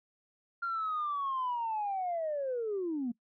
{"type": "linear sweep", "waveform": "sine", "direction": "down", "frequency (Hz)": [1396.9, 226.1], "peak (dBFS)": -30, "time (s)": [0.62, 3.12], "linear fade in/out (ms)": 10, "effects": ["noise-tail reverb RT60 0.1 s tail -21 dB re dry", "tanh soft clip ceiling -27 dBFS"]}